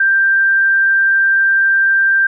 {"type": "tone", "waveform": "sine", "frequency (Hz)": 1578, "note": "G6", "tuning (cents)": 11, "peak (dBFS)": -9, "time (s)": [0, 2.27], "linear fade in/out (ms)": 5, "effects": []}